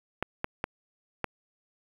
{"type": "clicks", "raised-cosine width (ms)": 0.5, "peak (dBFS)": -13, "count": 4, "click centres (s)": [0.226, 0.444, 0.641, 1.243], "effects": ["7-bit"]}